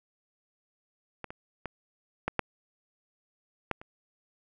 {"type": "clicks", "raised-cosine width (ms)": 0.5, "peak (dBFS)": [-22, -25, -20, -13, -10, -13, -30], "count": 7, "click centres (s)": [1.243, 1.305, 1.657, 2.28, 2.393, 3.713, 3.815], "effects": []}